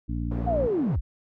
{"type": "harmonic tone", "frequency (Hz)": 58.27, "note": "A#1", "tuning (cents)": 0, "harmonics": [1, 2, 3, 4, 5], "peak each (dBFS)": [-29, -32, -37, -35, -36], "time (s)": [0.08, 0.68], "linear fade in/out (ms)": 20}
{"type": "band-pass noise", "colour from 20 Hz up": "pink", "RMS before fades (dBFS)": -38, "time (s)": [0.31, 0.96], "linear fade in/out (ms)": 5, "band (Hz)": [150, 690], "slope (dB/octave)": 12}
{"type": "linear sweep", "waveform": "sine", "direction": "down", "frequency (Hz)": [740, 32.7], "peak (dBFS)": -22, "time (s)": [0.46, 1.01], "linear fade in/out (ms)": 20}
{"effects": []}